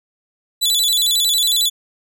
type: tone with vibrato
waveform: sawtooth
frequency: 3700 Hz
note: A#7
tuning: 14 cents flat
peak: -11 dBFS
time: 0.61-1.7 s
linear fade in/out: 20 ms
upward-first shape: square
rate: 11 Hz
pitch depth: 120 cents each way
effects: none